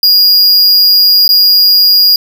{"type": "tone with dropouts", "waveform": "square", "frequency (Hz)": 4856, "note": "D#8", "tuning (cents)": -43, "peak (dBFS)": -4, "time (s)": [0.03, 2.16], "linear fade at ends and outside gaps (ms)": 2, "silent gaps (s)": [1.279, 1.29], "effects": []}